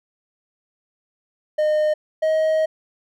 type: tone pair in turn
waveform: triangle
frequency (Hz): 611 / 630.7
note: D#5 / D#5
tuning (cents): -32 / +23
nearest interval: minor second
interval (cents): 55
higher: second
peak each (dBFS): -14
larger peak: neither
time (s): 1.58-1.94 / 2.22-2.66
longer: second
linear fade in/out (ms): 10
effects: none